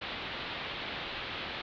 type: low-pass noise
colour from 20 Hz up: white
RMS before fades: -39 dBFS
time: 0.01-1.62 s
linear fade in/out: 10 ms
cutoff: 3900 Hz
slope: 48 dB/octave
effects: none